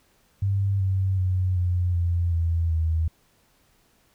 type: tone with pitch steps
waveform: sine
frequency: 98.6 / 95.35 / 92.21 / 89.17 / 86.23 / 83.39 / 80.65 Hz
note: G2 / G2 / F#2 / F2 / F2 / E2 / E2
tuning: +11 / -47 / -5 / +37 / -21 / +21 / -37 cents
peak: -20 dBFS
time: 0.42-3.08 s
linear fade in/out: 5 ms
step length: 380 ms
effects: pink hiss -63 dBFS RMS until 4.14 s